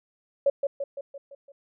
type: tone with echo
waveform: sine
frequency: 558 Hz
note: C#5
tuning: 11 cents sharp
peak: -17 dBFS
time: 0.46-0.5 s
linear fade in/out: 5 ms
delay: 170 ms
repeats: 6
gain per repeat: -5 dB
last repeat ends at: 1.52 s
effects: none